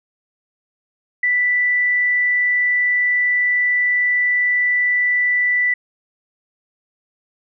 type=tone; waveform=sine; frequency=1975.5 Hz; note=B6; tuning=in tune; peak=-14 dBFS; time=1.23-5.74 s; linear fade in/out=5 ms; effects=none